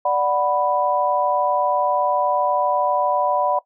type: chord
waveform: sine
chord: B minor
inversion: first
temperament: equal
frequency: 587.3 / 740 / 987.8 Hz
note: D5 / F#5 / B5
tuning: 0 / 0 / 0 cents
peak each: -21 dBFS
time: 0.05-3.59 s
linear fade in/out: 5 ms
effects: noise-tail reverb RT60 0.1 s tail -18 dB re dry